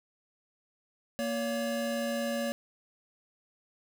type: tone pair together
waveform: square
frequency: 234.4 / 566.9 Hz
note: A#3 / C#5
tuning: +10 / +39 cents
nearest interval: octave + minor third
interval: 1529 cents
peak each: -34 / -33 dBFS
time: 1.19-2.52 s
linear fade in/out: 0 ms
effects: none